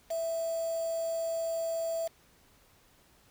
sine tone with quantisation, 659.3 Hz, E5, in tune, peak -30 dBFS, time 0.1-2.08 s, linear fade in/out 10 ms, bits 7, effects pink hiss -63 dBFS RMS until 3.3 s

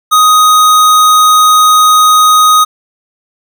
square tone, 1250 Hz, D#6, 8 cents sharp, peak -4 dBFS, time 0.11-2.65 s, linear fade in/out 20 ms, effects none

